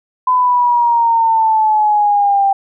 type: exponential sweep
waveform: sine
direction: down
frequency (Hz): 1014 to 784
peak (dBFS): -9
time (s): 0.27-2.53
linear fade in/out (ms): 5
effects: none